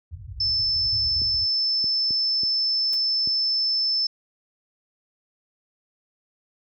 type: low-pass noise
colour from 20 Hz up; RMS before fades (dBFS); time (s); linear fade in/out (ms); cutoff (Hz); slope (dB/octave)
white; -34; 0.11-1.46; 20; 110; 48
type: tone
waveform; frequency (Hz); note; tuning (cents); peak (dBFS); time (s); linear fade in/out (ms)
sine; 5274; E8; 0; -20; 0.4-4.07; 5
type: clicks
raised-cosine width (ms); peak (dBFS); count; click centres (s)
3; -25; 5; 1.218 / 1.842 / 2.107 / 2.434 / 3.274
type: noise with exponential decay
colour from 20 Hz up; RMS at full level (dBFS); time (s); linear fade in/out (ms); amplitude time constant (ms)
white; -36; 2.93-3; 0; 15
effects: high-pass 60 Hz 12 dB/octave